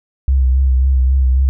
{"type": "tone with vibrato", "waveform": "sine", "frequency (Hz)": 65.41, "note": "C2", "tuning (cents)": 0, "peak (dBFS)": -9, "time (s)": [0.28, 1.49], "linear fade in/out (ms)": 0, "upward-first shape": "sine", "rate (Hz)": 3.7, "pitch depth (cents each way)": 44, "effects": []}